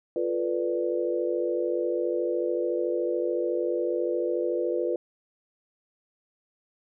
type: chord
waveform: sine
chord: B half-diminished seventh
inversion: second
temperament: equal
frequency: 349.2 / 440 / 493.9 / 587.3 Hz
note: F4 / A4 / B4 / D5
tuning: 0 / 0 / 0 / 0 cents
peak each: -28 / -34 / -28 / -33 dBFS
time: 0.16-4.96 s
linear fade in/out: 2 ms
effects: none